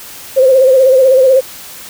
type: tone with vibrato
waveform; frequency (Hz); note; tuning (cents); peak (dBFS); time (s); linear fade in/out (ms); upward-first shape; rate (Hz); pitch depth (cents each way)
sine; 523.3; C5; 0; -4; 0.36-1.41; 20; sine; 16; 59
effects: white hiss -31 dBFS RMS until 1.89 s